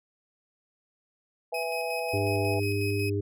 sine chord, E major, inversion second, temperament just, 494.4 / 659.3 / 824.1 Hz, B4 / E5 / G#5, +2 / 0 / -14 cents, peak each -33 / -33 / -35 dBFS, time 1.52-2.6 s, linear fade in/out 10 ms
35% pulse tone with tremolo, 2534 Hz, D#7, 31 cents sharp, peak -31 dBFS, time 1.54-3.1 s, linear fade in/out 5 ms, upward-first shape square, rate 5.5 Hz, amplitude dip 35%
harmonic tone, 100.8 Hz, G2, 49 cents sharp, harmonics 1 / 3 / 4, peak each -28 / -33 / -30 dBFS, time 2.13-3.21 s, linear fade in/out 10 ms
effects none

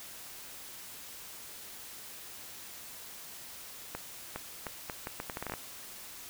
accelerating click train, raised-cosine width 0.5 ms, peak -21 dBFS, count 13, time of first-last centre 3.95-5.538 s, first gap 410 ms, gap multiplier 0.75, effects white hiss -47 dBFS RMS until 6.29 s

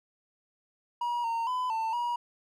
triangle tone with pitch steps, 958 / 919 / 1006 / 894 / 959 Hz, A#5 / A#5 / B5 / A5 / A#5, +47 / -25 / +32 / +27 / +49 cents, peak -26 dBFS, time 1.01-2.16 s, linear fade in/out 5 ms, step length 230 ms, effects none

